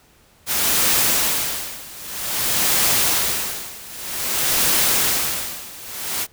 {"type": "noise with tremolo", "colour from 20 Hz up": "white", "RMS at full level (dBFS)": -17, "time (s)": [0.46, 6.27], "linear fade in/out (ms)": 50, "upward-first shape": "sine", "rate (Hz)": 0.52, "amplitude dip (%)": 90, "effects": ["pink hiss -54 dBFS RMS until 6.32 s"]}